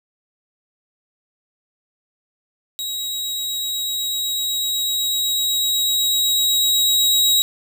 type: tone with level ramp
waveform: sawtooth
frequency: 3827 Hz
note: A#7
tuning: 45 cents sharp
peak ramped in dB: -21 to -10 dBFS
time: 2.79-7.42 s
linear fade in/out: 0 ms
effects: 8-bit